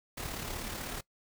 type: noise with amplitude modulation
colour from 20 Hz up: pink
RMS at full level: -37 dBFS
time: 0.17-1.01 s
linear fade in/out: 10 ms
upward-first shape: sine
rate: 36.2 Hz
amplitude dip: 45%
effects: noise-tail reverb RT60 0.1 s tail -21 dB re dry